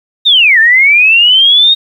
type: linear two-way sweep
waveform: sine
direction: down then up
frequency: 3751 to 1749 to 3751 Hz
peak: -3 dBFS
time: 0.25-1.75 s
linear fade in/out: 20 ms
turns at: 0.59 s
effects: 7-bit